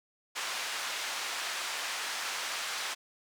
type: band-pass noise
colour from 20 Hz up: pink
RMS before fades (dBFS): -36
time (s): 0.35-2.95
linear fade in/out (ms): 20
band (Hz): 1100 to 7100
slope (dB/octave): 12
effects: none